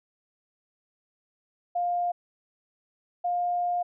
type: tone pair in turn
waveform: sine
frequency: 704 / 706.9 Hz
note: F5 / F5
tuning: +14 / +21 cents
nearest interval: unison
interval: 7 cents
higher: second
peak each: -24 dBFS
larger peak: neither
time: 1.75-2.12 / 3.24-3.83 s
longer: second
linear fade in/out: 10 ms
effects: none